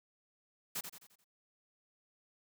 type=noise with echo; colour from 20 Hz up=white; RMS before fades=-38 dBFS; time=0.75-0.81 s; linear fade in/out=10 ms; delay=87 ms; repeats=5; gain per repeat=-7 dB; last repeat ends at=1.245 s; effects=none